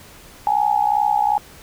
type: tone with amplitude modulation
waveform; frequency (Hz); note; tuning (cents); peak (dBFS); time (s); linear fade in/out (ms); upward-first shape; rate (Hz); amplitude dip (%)
sine; 833; G#5; +5; -11; 0.47-1.38; 0; sine; 62.6; 85
effects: pink hiss -44 dBFS RMS until 1.62 s